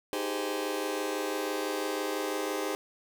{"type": "chord", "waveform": "sawtooth", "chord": "Ab major seventh", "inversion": "second", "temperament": "just", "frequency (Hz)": [311.5, 389.3, 415.3, 519.1], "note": ["Eb4", "G4", "Ab4", "C5"], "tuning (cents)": [2, -12, 0, -14], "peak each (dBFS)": -32, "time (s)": [0.13, 2.75], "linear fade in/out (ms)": 0, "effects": []}